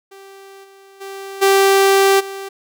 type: tone with level steps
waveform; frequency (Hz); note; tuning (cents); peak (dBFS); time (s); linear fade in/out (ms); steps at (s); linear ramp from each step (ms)
sawtooth; 390.8; G4; -5; -34 / -39 / -25 / -6 / -23; 0.11-2.49; 10; 0.63 / 1 / 1.41 / 2.19; 20
effects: none